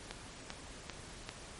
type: click train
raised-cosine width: 0.2 ms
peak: -22 dBFS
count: 4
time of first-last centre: 0.11-1.291 s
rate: 2.54 Hz
effects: pink hiss -50 dBFS RMS until 1.59 s + MP3 48 kbps